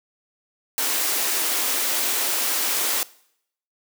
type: high-pass noise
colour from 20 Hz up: white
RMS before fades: -23 dBFS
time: 0.78-3.03 s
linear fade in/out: 0 ms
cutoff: 250 Hz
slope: 48 dB/octave
effects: noise-tail reverb RT60 0.7 s tail -21 dB re dry